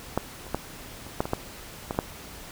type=clicks; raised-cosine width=1 ms; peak=-9 / -27 / -11 / -28 / -9 / -17 / -10 / -14 / -26 / -8 dBFS; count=10; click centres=0.176 / 0.467 / 0.546 / 1.066 / 1.205 / 1.255 / 1.334 / 1.909 / 1.948 / 1.989 s; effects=pink hiss -43 dBFS RMS until 2.51 s